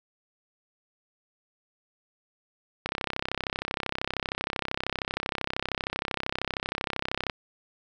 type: click train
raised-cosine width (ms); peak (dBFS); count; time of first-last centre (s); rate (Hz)
0.3; -12; 147; 2.86-7.298; 32.9
effects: none